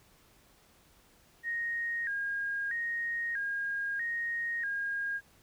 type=tone with vibrato; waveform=sine; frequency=1741 Hz; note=A6; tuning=19 cents flat; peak=-31 dBFS; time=1.43-5.21 s; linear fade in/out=50 ms; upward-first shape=square; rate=0.78 Hz; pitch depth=120 cents each way; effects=pink hiss -63 dBFS RMS until 5.42 s